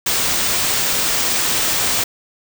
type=band-stop noise; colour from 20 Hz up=white; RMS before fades=-18 dBFS; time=0.06-2.04 s; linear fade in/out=5 ms; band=9700 to 14000 Hz; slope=96 dB/octave; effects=none